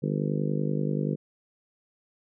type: harmonic tone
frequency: 50.4 Hz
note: G1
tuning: 49 cents sharp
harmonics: 3 / 4 / 5 / 6 / 7 / 8 / 9 / 10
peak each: -28 / -31 / -34 / -38 / -36 / -39 / -36 / -39 dBFS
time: 0.02-1.16 s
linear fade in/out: 20 ms
effects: none